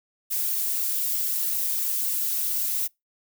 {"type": "noise with flanger", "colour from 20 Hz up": "violet", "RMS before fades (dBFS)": -26, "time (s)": [0.3, 2.88], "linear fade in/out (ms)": 20, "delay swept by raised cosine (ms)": [1.2, 4.7], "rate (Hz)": 3.9, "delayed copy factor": -0.6, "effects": ["noise-tail reverb RT60 0.2 s tail -26 dB re dry"]}